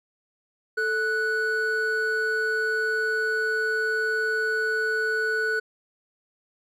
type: tone pair together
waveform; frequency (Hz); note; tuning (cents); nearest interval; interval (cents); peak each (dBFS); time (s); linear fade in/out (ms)
triangle; 439.6 / 1480; A4 / F#6; -2 / 0; octave + major sixth; 2102; -26 / -22; 0.77-5.6; 10
effects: none